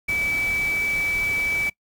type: tone in noise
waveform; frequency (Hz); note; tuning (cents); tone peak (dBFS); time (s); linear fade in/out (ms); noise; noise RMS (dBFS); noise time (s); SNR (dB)
sine; 2300; D7; -37; -21; 0.08-1.7; 10; pink; -35; 0.08-1.7; +11
effects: noise-tail reverb RT60 0.1 s tail -21 dB re dry